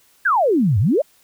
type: exponential two-way sweep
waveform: sine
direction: down then up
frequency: 1705 to 91.1 to 655 Hz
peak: -13 dBFS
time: 0.25-1.02 s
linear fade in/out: 10 ms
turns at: 0.79 s
effects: white hiss -56 dBFS RMS until 1.23 s